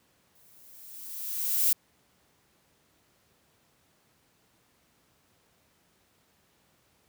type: noise with exponential growth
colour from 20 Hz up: violet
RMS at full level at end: -22 dBFS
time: 0.35-1.73 s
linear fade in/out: 5 ms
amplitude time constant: 300 ms
effects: pink hiss -67 dBFS RMS until 7.08 s + high-pass 80 Hz 12 dB/octave